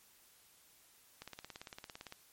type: click train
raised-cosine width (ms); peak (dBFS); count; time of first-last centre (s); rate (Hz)
0.2; -29; 17; 1.22-2.124; 17.7
effects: white hiss -65 dBFS RMS until 2.32 s + MP3 64 kbps